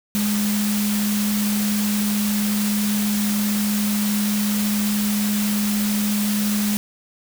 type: tone in noise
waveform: sine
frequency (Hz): 207.7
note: G#3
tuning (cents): 0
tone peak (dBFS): -19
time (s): 0.15-6.77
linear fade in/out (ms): 0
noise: white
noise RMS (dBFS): -27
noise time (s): 0.15-6.77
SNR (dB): +5
effects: none